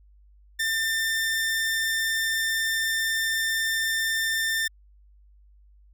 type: tone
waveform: sawtooth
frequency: 1794 Hz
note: A6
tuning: 33 cents sharp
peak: -20 dBFS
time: 0.59-4.68 s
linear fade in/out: 10 ms
effects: added 50 Hz sine -52 dBFS peak until 5.93 s